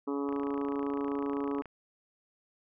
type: harmonic tone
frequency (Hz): 141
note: C#3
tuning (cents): +30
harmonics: 2 / 3 / 4 / 5 / 6 / 7 / 8 / 9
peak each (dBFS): -32 / -35 / -47 / -51 / -46 / -45 / -44 / -48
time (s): 0.07-1.62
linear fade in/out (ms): 10
type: click train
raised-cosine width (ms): 0.5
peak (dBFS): -30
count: 39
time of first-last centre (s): 0.29-1.657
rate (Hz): 27.8
effects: none